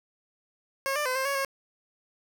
15% pulse tone with pitch steps, 543 / 594 / 511 / 529 / 557 / 544 Hz, C#5 / D5 / C5 / C5 / C#5 / C#5, -36 / +20 / -41 / +19 / +8 / -33 cents, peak -20 dBFS, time 0.86-1.448 s, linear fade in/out 0 ms, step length 98 ms, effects none

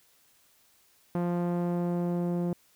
sawtooth tone with low-pass filter sweep, 174.61 Hz, F3, in tune, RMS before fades -29 dBFS, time 1.15-2.53 s, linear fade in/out 2 ms, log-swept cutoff 1000 to 510 Hz, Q 0.8, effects white hiss -64 dBFS RMS until 2.75 s

